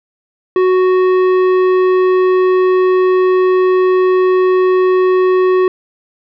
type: tone with tanh clipping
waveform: sine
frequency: 370 Hz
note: F#4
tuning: in tune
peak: -10 dBFS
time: 0.56-5.68 s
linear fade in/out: 2 ms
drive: 12 dB
effects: none